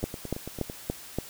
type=two click trains; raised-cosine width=2 ms; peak=-22 / -14 dBFS; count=7 / 5; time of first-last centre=0.03-0.699 / 0.04-1.186 s; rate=8.97 / 3.49 Hz; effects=white hiss -45 dBFS RMS until 1.29 s